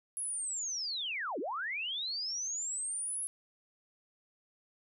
sine linear two-way sweep, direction down then up, 10810 to 246.9 to 10810 Hz, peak -34 dBFS, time 0.17-3.27 s, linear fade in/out 0 ms, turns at 1.39 s, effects none

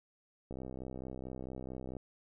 click train, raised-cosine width 2 ms, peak -30 dBFS, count 95, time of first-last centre 0.51-1.967 s, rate 64.5 Hz, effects none

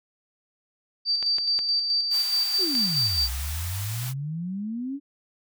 sine tone with tremolo, 4645 Hz, D8, 20 cents flat, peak -20 dBFS, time 1.05-3.29 s, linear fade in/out 50 ms, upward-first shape square, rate 4.7 Hz, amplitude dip 40%
clicks, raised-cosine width 0.2 ms, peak -18 dBFS, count 4, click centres 1.227 / 1.384 / 1.59 / 2.752 s
white high-pass noise, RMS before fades -36 dBFS, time 2.1-4.14 s, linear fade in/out 50 ms, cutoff 640 Hz, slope 96 dB/octave
sine exponential two-way sweep, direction down then up, 414.5 to 61.74 to 289.2 Hz, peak -28 dBFS, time 2.58-5 s, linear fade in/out 50 ms, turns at 3.27 s
effects none

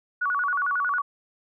sine tone with vibrato, 1287 Hz, E6, 42 cents flat, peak -22 dBFS, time 0.21-1.02 s, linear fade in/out 10 ms, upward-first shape square, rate 11 Hz, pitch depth 220 cents each way, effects none

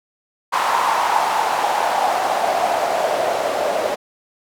white noise with band-pass filter sweep, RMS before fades -19 dBFS, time 0.52-3.96 s, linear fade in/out 20 ms, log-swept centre 970 to 580 Hz, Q 4.7, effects none

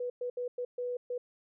sine tone bursts at uneven times, 491.7 Hz, B4, 8 cents flat, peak -32 dBFS, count 6, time 0-0.1 / 0.21-0.3 / 0.37-0.48 / 0.58-0.65 / 0.78-0.97 / 1.1-1.18 s, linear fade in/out 5 ms, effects none

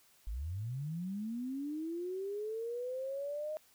sine linear sweep, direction up, 46.26 to 623 Hz, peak -36 dBFS, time 0.27-3.57 s, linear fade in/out 0 ms, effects white hiss -66 dBFS RMS until 3.74 s

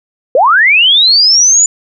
sine linear sweep, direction up, 466.8 to 7040 Hz, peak -4 dBFS, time 0.35-1.66 s, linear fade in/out 2 ms, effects none

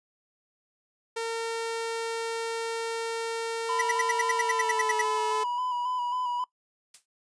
sawtooth tone with pitch glide, 456.8 to 433.2 Hz, A#4 to A4, -35 to -27 cents, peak -25 dBFS, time 1.16-5.44 s, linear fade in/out 10 ms, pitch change -92 cents, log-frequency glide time 4.4-4.95 s
triangle tone with vibrato, 987.8 Hz, B5, in tune, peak -26 dBFS, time 3.69-6.44 s, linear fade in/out 2 ms, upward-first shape square, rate 3.7 Hz, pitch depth 29 cents each way
square tone bursts, 1958 Hz, B6, 15 cents flat, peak -25 dBFS, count 13, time 3.79-5.016 s, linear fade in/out 5 ms, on 26 ms, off 74 ms
blue noise with exponential decay, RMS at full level -40 dBFS, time 6.94-7.06 s, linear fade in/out 5 ms, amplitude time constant 24 ms
effects noise-tail reverb RT60 0.1 s tail -20 dB re dry + resampled to 22050 Hz

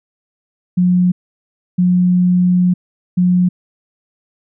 sine tone bursts at uneven times, 179.8 Hz, F#3, 49 cents flat, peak -9 dBFS, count 3, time 0.77-1.12 / 1.78-2.74 / 3.17-3.49 s, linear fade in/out 10 ms, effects none

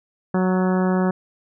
harmonic tone with a mistuned harmonic, 185 Hz, F#3, in tune, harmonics 1 / 2 / 3 / 4 / 5 / 6 / 7 / 8 / 9, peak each -18 / -24 / -28 / -30 / -32 / -34 / -35 / -36 / -37 dBFS, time 0.34-1.11 s, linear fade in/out 5 ms, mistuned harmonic 9, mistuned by +30 cents, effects none

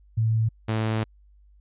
sine / sawtooth tone pair in turn, 111.6 / 110.25 Hz, A2 / A2, +25 / +4 cents, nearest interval unison, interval 21 cents, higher first, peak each -19 dBFS, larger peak neither, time 0.17-0.49 / 0.68-1.04 s, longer second, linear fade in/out 10 ms, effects added 50 Hz sine -52 dBFS peak until 1.6 s + resampled to 8000 Hz

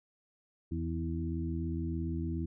harmonic tone with a mistuned harmonic, 82 Hz, E2, 9 cents flat, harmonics 1 / 2 / 3 / 4, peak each -35 / -38 / -40 / -39 dBFS, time 0.71-2.46 s, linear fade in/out 10 ms, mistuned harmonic 3, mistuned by +33 cents, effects none

